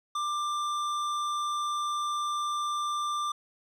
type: tone with hard clipping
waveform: sine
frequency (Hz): 1186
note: D6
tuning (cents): +17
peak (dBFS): -30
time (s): 0.15-3.32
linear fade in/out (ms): 5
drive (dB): 12
effects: none